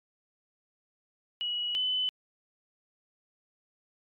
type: tone pair in turn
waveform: sine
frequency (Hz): 2919 / 3015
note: F#7 / F#7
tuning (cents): -24 / +32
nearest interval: minor second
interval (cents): 56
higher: second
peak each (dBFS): -29 / -26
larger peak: second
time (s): 1.41-1.75 / 1.75-2.09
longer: neither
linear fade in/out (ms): 0
effects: MP3 96 kbps